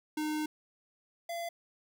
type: tone pair in turn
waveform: square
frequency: 305.9 / 681.4 Hz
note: D#4 / F5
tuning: -29 / -43 cents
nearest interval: octave + major second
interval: 1386 cents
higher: second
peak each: -32 / -36 dBFS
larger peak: first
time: 0.17-0.46 / 1.29-1.49 s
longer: first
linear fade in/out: 5 ms
effects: none